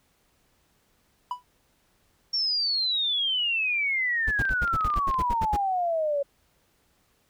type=tone with exponential decay; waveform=triangle; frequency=987.8 Hz; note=B5; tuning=in tune; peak=-22 dBFS; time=1.31-1.43 s; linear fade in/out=2 ms; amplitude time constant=25 ms
type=exponential sweep; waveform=sine; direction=down; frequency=5540 to 554.4 Hz; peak=-23 dBFS; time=2.33-6.23 s; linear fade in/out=10 ms
type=noise bursts; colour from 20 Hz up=brown; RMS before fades=-28 dBFS; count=12; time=4.27-5.568 s; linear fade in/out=10 ms; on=44 ms; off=70 ms
type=clicks; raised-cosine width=0.3 ms; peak=-24 dBFS; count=12; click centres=4.453 / 4.493 / 4.63 / 4.677 / 4.809 / 4.846 / 4.902 / 4.94 / 4.974 / 5.112 / 5.142 / 5.208 s
effects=pink hiss -67 dBFS RMS until 7.29 s